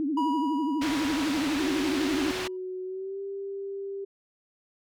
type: tone with vibrato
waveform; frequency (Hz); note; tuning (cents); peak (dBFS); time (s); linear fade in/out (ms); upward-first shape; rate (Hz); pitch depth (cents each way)
sine; 293.7; D4; 0; -25; 0-2.31; 0; triangle; 12; 200
type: tone with exponential decay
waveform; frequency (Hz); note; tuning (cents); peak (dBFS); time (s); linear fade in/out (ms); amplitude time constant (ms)
triangle; 970; B5; -31; -23; 0.17-2.57; 5; 520
type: low-pass noise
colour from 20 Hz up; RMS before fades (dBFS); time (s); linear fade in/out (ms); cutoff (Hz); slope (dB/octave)
white; -34; 0.81-2.48; 10; 3300; 12
type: tone with pitch glide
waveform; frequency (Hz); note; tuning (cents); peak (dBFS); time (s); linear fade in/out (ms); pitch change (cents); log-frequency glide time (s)
sine; 370.3 to 394.6; F#4 to G4; +1 to +11; -32; 1.59-4.05; 10; +110; 2.84-3.2
effects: none

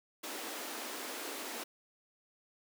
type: high-pass noise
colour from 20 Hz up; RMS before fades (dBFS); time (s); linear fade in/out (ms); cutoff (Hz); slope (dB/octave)
pink; -42; 0.23-1.64; 10; 250; 48
effects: none

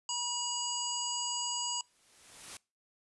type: harmonic tone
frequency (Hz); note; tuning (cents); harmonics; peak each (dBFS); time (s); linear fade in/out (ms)
966; B5; -39; 1 / 3 / 5 / 7 / 8; -39 / -39 / -39 / -39 / -39; 0.09-1.81; 2
type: noise with exponential growth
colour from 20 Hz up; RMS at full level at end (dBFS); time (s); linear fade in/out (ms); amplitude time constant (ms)
white; -43; 1.6-2.57; 2; 210
effects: noise-tail reverb RT60 0.3 s tail -24 dB re dry + resampled to 24000 Hz

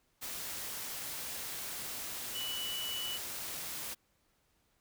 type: tone in noise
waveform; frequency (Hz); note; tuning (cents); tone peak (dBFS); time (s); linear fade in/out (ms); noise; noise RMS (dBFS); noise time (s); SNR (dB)
sine; 2960; F#7; 0; -37; 2.34-3.18; 20; white; -41; 0.21-3.95; +1
effects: pink hiss -74 dBFS RMS until 4.8 s

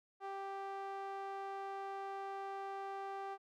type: tone with band-pass filter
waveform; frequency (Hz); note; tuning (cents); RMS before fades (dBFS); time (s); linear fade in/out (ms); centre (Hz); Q
sawtooth; 392; G4; 0; -44; 0.2-3.38; 50; 860; 1.8
effects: none

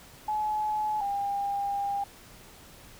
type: tone pair in turn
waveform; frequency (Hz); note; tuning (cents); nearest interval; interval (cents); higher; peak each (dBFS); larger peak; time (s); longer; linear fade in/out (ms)
sine; 852 / 801.9; G#5 / G5; +44 / +39; minor second; 105; first; -26 / -27; first; 0.28-1.01 / 1.01-2.04; second; 5
effects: pink hiss -51 dBFS RMS until 2.99 s

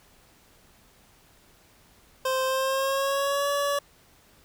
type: tone with pitch glide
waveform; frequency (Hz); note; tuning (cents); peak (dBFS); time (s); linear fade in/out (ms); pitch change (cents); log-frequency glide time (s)
25% pulse; 522 to 569.2; C5 to C#5; -4 to +46; -20; 2.25-3.79; 5; +150; 2.45-3.49
effects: pink hiss -58 dBFS RMS until 4.44 s

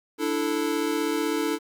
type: chord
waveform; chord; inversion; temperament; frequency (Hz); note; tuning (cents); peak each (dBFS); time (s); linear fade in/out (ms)
square; D suspended second; none; equal; 293.7 / 329.6 / 440; D4 / E4 / A4; 0 / 0 / 0; -29; 0.18-1.59; 50
effects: 10-bit

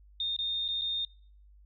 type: tone with dropouts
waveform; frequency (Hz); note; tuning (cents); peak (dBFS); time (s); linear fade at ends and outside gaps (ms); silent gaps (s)
sine; 3657; A#7; -34; -29; 0.2-1.05; 2; 0.365-0.388 / 0.681-0.686 / 0.813-0.818
effects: noise-tail reverb RT60 0.5 s tail -23 dB re dry + added 50 Hz sine -54 dBFS peak until 1.65 s

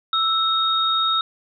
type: tone pair together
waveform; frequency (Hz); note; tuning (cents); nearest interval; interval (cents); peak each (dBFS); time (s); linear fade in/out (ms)
sine; 1318.5 / 3729; E6 / A#7; 0 / 0; octave + tritone; 1800; -20; 0.13-1.21; 2
effects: none

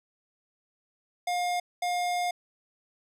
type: tone bursts at uneven times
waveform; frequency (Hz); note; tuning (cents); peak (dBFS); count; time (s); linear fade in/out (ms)
square; 711; F5; +31; -27; 2; 1.27-1.6 / 1.82-2.31; 5
effects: low-pass 11000 Hz 12 dB/octave

